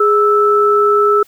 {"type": "tone pair together", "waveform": "sine", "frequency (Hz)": [414.1, 1314.7], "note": ["G#4", "E6"], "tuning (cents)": [-5, -5], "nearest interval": "octave + minor sixth", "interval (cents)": 2000, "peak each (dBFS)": -11, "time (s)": [0, 1.23], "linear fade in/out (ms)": 5, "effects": ["white hiss -50 dBFS RMS until 1.27 s"]}